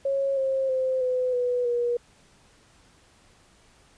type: tone with pitch steps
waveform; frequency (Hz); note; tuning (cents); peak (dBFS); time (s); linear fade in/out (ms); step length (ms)
sine; 548 / 533.6 / 519.6 / 506 / 492.7 / 479.8; C#5 / C5 / C5 / B4 / B4 / A#4; -20 / +34 / -12 / +42 / -4 / +50; -22; 0.05-1.97; 5; 320
effects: pink hiss -58 dBFS RMS until 3.97 s + resampled to 22050 Hz

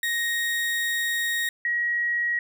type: tone pair in turn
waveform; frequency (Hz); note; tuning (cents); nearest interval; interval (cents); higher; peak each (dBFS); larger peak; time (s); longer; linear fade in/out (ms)
35% pulse / sine; 1871 / 1902.6; A#6 / A#6; +6 / +35; unison; 29; second; -22; neither; 0.03-1.49 / 1.65-2.39; first; 2
effects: none

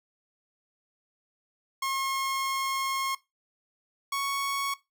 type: tone pair in turn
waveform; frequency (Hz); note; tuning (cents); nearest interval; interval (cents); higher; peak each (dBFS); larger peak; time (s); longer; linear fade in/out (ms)
sawtooth; 1078 / 1109.6; C#6 / C#6; -49 / +1; minor second; 50; second; -24; neither; 1.82-3.15 / 4.12-4.74; first; 5
effects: noise-tail reverb RT60 0.2 s tail -18 dB re dry

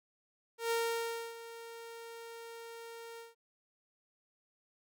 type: tone with ADSR envelope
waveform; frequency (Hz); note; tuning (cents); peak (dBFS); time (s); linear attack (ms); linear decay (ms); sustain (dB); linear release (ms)
sawtooth; 461.6; A#4; -17; -26; 0.58-3.35; 130; 630; -16; 160
effects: none

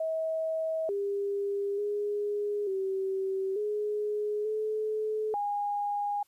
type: tone with pitch steps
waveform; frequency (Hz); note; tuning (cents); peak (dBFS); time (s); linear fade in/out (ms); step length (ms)
sine; 642 / 401.2 / 412.7 / 384.2 / 419.3 / 431.2 / 819; E5 / G4 / G#4 / G4 / G#4 / A4 / G#5; -46 / +40 / -11 / -35 / +17 / -35 / -24; -28; 0-6.23; 5; 890
effects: white hiss -69 dBFS RMS until 6.27 s + resampled to 32000 Hz

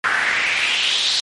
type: noise with band-pass filter sweep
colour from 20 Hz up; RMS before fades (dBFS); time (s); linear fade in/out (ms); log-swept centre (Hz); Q
pink; -19; 0.04-1.2; 0; 1500 to 4200; 3.9
effects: MP3 48 kbps

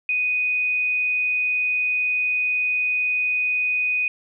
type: tone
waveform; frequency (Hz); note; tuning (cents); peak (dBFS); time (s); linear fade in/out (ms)
sine; 2489; D#7; 0; -19; 0.09-4.08; 2
effects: none

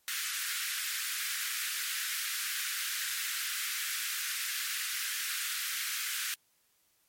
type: high-pass noise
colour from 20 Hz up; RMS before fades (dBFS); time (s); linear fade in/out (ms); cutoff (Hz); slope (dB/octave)
pink; -35; 0.08-6.34; 0; 1400; 48
effects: white hiss -71 dBFS RMS until 7.08 s + MP3 64 kbps

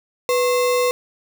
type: tone with sample-and-hold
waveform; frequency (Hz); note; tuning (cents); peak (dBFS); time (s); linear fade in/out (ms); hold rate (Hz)
sine; 494.5; B4; +2; -15; 0.29-0.91; 0; 1575
effects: none

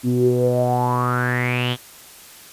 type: tone with low-pass filter sweep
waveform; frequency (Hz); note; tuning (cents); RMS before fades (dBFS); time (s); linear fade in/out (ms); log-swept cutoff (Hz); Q
sawtooth; 123.47; B2; 0; -19; 0.03-1.77; 50; 270 to 3400; 9
effects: white hiss -43 dBFS RMS until 2.52 s + resampled to 32000 Hz

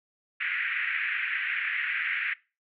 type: band-pass noise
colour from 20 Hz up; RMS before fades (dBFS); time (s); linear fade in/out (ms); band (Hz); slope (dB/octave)
pink; -30; 0.4-2.34; 10; 1600 to 2500; 48
effects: noise-tail reverb RT60 0.3 s tail -21 dB re dry

